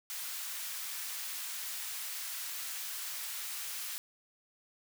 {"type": "high-pass noise", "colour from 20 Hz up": "white", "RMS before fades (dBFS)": -40, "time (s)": [0.1, 3.98], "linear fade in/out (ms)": 0, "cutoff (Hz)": 1200, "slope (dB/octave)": 12, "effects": []}